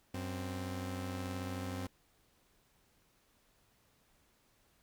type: tone pair together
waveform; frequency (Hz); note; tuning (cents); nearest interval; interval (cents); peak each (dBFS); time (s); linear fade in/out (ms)
sawtooth; 93.46 / 261.6; F#2 / C4; +18 / 0; octave + tritone; 1782; -36 / -38; 0.14-1.87; 5
effects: pink hiss -71 dBFS RMS until 4.82 s